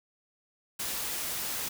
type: noise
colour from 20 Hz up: white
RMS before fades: -34 dBFS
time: 0.79-1.69 s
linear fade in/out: 10 ms
effects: none